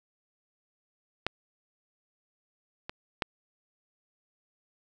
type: clicks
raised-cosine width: 0.3 ms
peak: -11 / -20 / -11 dBFS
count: 3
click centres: 1.266 / 2.895 / 3.222 s
effects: none